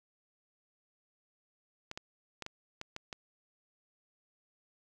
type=clicks; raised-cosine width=0.2 ms; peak=-23 dBFS; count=7; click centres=1.914 / 1.975 / 2.423 / 2.464 / 2.814 / 2.964 / 3.128 s; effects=none